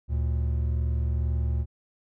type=tone pair together; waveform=triangle; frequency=73.42 / 115.47 Hz; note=D2 / A#2; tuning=0 / -16 cents; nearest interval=minor sixth; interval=784 cents; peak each=-22 / -29 dBFS; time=0.08-1.66 s; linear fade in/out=50 ms; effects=none